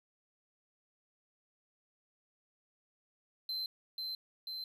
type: tone with echo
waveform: triangle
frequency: 4091 Hz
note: C8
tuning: 40 cents flat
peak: -34 dBFS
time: 3.49-3.66 s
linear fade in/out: 2 ms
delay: 490 ms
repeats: 2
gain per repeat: -2 dB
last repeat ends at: 4.64 s
effects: none